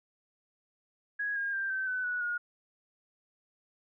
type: tone with pitch steps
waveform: sine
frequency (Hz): 1661.2 / 1621.4 / 1582.5 / 1544.6 / 1507.6 / 1471.4 / 1436.2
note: G#6 / G#6 / G6 / G6 / F#6 / F#6 / F6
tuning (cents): 0 / -42 / +16 / -26 / +32 / -10 / +48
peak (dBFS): -30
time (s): 1.19-2.38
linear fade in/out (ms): 10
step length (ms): 170
effects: none